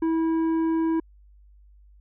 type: tone with tanh clipping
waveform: sine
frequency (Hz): 325.3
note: E4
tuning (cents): -23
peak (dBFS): -22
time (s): 0.02-1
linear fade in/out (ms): 5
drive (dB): 8
effects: added 50 Hz sine -50 dBFS peak until 2 s